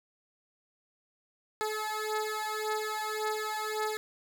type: beating tone pair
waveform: 15% pulse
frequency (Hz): 429.1 / 430.9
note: A4 / A4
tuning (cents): -43 / -36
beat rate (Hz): 1.8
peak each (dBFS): -28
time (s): 1.61-3.97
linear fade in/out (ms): 0
effects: none